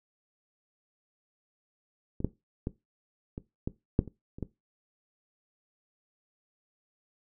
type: clicks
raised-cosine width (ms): 3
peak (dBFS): -23 / -13 / -18 / -24 / -18 / -8 / -30 / -30 / -20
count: 9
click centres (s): 2.204 / 2.246 / 2.671 / 3.379 / 3.675 / 3.991 / 4.077 / 4.385 / 4.427
effects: noise-tail reverb RT60 0.2 s tail -17 dB re dry